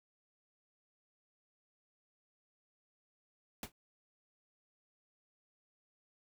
pink noise with exponential decay, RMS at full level -37 dBFS, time 3.63-3.72 s, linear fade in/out 2 ms, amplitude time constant 18 ms, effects none

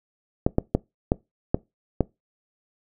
clicks, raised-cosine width 2 ms, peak -5 dBFS, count 6, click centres 0.465 / 0.584 / 0.75 / 1.119 / 1.545 / 2.007 s, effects noise-tail reverb RT60 0.2 s tail -22 dB re dry

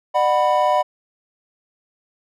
triangle chord, B minor, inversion first, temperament equal with one note detuned, 602.1 / 740 / 987.8 Hz, D5 / F#5 / B5, +43 / 0 / 0 cents, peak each -17 dBFS, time 0.14-0.83 s, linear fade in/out 20 ms, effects none

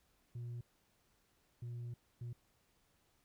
sine tone bursts at uneven times, 119.8 Hz, A#2, 48 cents sharp, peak -39 dBFS, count 3, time 0.35-0.61 / 1.62-1.94 / 2.21-2.33 s, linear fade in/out 5 ms, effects tanh soft clip ceiling -41 dBFS + pink hiss -75 dBFS RMS until 3.24 s

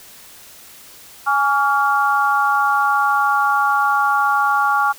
sine chord, Db major, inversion second, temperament equal with one note detuned, 830.6 / 1136 / 1396.9 Hz, Ab5 / Db6 / F6, 0 / +42 / 0 cents, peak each -18 dBFS, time 1.26-4.93 s, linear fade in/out 20 ms, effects white hiss -42 dBFS RMS until 4.98 s

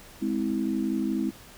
sine chord, Ab augmented, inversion none, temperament just, 207.7 / 259.6 / 324.5 Hz, Ab3 / C4 / E4, 0 / -13 / -27 cents, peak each -29 dBFS, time 0.21-1.31 s, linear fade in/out 20 ms, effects pink hiss -49 dBFS RMS until 1.57 s

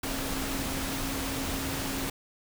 sine tone in noise, 270 Hz, C#4, 45 cents flat, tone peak -36 dBFS, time 0.03-2.1 s, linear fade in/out 5 ms, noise pink, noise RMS -33 dBFS, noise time 0.03-2.1 s, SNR -6 dB, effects none

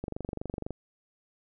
click train, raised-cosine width 2 ms, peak -21 dBFS, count 17, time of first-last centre 0.04-0.707 s, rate 24 Hz, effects none

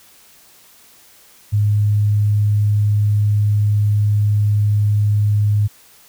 sine tone, 104.1 Hz, G#2, 5 cents sharp, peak -12 dBFS, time 1.52-5.68 s, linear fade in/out 20 ms, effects white hiss -48 dBFS RMS until 6.08 s

